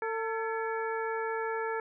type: harmonic tone with a mistuned harmonic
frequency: 448.7 Hz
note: A4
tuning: 34 cents sharp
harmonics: 1 / 2 / 3 / 4 / 5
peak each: -33 / -36 / -39 / -39 / -46 dBFS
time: 0.02-1.8 s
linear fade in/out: 2 ms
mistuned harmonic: 4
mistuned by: -83 cents
effects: none